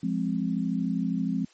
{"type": "chord", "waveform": "sine", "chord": "F minor", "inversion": "none", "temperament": "equal", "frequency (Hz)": [174.61, 207.7, 261.6], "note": ["F3", "Ab3", "C4"], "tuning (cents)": [0, 0, 0], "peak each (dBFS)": -29, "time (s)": [0.03, 1.45], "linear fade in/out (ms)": 5, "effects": ["white hiss -59 dBFS RMS until 1.53 s", "MP3 32 kbps"]}